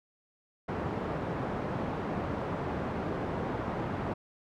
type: band-pass noise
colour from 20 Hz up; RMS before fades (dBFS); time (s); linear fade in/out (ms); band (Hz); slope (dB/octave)
pink; -34; 0.68-4.14; 10; 100 to 1100; 12
effects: none